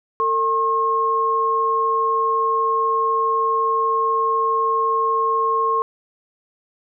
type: tone pair together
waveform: sine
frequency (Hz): 452 / 1076.8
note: A4 / C6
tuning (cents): +47 / +49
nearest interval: octave + minor third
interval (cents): 1502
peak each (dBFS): -23 / -17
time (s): 0.2-5.82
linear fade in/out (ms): 0
effects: none